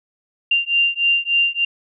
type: beating tone pair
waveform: sine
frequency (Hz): 2782 / 2785.4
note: F7 / F7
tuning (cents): -7 / -5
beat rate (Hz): 3.4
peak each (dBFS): -18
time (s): 0.51-1.65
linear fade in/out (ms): 5
effects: none